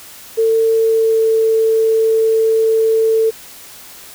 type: tone with pitch glide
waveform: sine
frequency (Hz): 449 to 445.6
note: A4 to A4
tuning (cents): +35 to +22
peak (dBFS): -10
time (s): 0.37-3.31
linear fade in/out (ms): 20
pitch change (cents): -13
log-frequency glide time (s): 0.79-1.28
effects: white hiss -37 dBFS RMS until 4.14 s